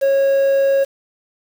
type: tone with quantisation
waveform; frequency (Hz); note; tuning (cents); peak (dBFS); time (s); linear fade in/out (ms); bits
triangle; 548; C#5; -20; -10; 0.01-0.85; 20; 6
effects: none